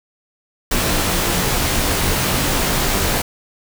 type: noise with comb filter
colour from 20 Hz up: pink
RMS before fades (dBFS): -18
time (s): 0.71-3.22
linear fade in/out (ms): 5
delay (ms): 19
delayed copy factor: -0.55
effects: none